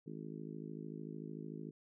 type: harmonic tone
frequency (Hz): 53.4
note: G#1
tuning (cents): +49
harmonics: 3 / 4 / 5 / 6 / 7 / 8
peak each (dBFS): -48 / -50 / -50 / -52 / -53 / -55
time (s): 0.06-1.71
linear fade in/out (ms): 10
effects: none